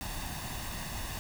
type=noise with comb filter; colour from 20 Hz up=pink; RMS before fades=-38 dBFS; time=0.01-1.19 s; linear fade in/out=0 ms; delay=1.1 ms; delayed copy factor=+0.6; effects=none